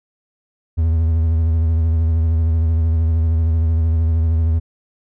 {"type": "tone with vibrato", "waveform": "triangle", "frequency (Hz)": 81.2, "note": "E2", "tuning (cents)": -26, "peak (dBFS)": -11, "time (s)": [0.77, 4.6], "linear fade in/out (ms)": 20, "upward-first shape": "sine", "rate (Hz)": 13, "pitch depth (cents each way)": 46, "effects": []}